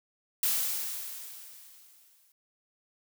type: noise with exponential decay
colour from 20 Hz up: blue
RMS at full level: -26 dBFS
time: 0.43-2.32 s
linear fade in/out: 2 ms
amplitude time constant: 410 ms
effects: none